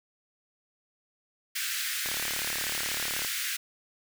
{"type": "high-pass noise", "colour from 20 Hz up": "pink", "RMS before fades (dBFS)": -32, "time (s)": [1.55, 3.57], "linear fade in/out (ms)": 10, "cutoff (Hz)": 1500, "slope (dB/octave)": 48}
{"type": "click train", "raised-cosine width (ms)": 0.5, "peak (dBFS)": -22, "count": 44, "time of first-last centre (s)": [2.06, 3.248], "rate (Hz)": 36.2}
{"effects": []}